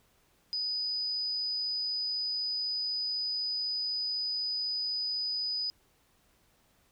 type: tone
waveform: sine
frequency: 4978 Hz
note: D#8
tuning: in tune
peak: -30 dBFS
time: 0.53-5.7 s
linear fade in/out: 0 ms
effects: pink hiss -68 dBFS RMS until 6.91 s